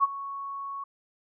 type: tone with ADSR envelope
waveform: sine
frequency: 1108.7 Hz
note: C#6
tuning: in tune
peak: -16 dBFS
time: 0-0.84 s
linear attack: 35 ms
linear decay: 27 ms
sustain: -17 dB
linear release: 6 ms
effects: none